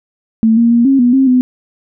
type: tone with pitch steps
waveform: sine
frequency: 223.1 / 233.4 / 235.8 / 271.1 / 243.6 / 267.1 / 252.3 Hz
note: A3 / A#3 / A#3 / C#4 / B3 / C4 / B3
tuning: +24 / +2 / +20 / -38 / -24 / +36 / +37 cents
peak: -6 dBFS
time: 0.43-1.41 s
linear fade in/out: 0 ms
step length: 140 ms
effects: none